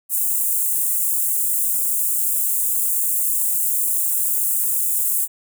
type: high-pass noise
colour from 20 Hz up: white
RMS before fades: -20 dBFS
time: 0.09-5.28 s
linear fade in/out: 50 ms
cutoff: 7600 Hz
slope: 48 dB/octave
effects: none